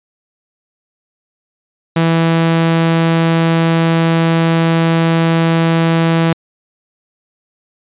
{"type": "tone", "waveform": "sawtooth", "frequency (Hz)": 164.81, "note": "E3", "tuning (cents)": 0, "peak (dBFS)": -6, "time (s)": [1.96, 6.33], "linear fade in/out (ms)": 5, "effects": ["resampled to 8000 Hz"]}